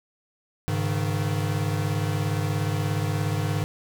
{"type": "chord", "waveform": "square", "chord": "Ab suspended fourth", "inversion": "none", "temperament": "equal with one note detuned", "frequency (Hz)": [101.87, 138.59, 155.56], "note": ["Ab2", "Db3", "Eb3"], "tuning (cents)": [-33, 0, 0], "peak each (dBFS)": [-27, -31, -29], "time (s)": [0.68, 3.64], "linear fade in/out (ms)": 0, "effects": []}